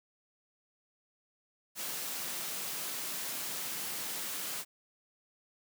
white high-pass noise, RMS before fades -38 dBFS, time 1.75-4.65 s, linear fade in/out 50 ms, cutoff 120 Hz, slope 96 dB/octave, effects none

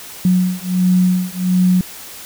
sine beating tone pair, 181.8 / 183.2 Hz, F#3 / F#3, -30 / -17 cents, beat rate 1.4 Hz, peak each -15 dBFS, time 0.25-1.81 s, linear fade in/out 2 ms, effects white hiss -34 dBFS RMS until 2.25 s

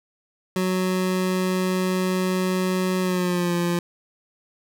25% pulse tone with pitch glide, 185 to 173.61 Hz, F#3 to F3, 0 to -10 cents, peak -17 dBFS, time 0.56-3.79 s, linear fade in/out 2 ms, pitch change -110 cents, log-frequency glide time 3.01-3.54 s, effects none

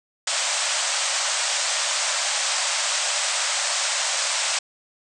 white band-pass noise, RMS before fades -24 dBFS, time 0.27-4.59 s, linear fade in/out 5 ms, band 540 to 8600 Hz, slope 96 dB/octave, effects none

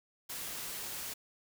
white noise, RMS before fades -41 dBFS, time 0.29-1.14 s, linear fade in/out 10 ms, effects none

